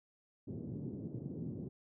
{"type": "band-pass noise", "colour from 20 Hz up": "pink", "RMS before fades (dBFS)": -43, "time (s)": [0.47, 1.69], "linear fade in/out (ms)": 10, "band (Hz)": [110, 360], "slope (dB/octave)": 24, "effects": []}